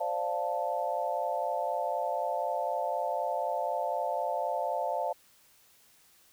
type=chord; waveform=sine; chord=D minor seventh; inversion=third; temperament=equal; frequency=523.3 / 587.3 / 698.5 / 880 Hz; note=C5 / D5 / F5 / A5; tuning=0 / 0 / 0 / 0 cents; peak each=-36 / -34 / -33 / -34 dBFS; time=0-5.13 s; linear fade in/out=10 ms; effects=white hiss -62 dBFS RMS until 6.32 s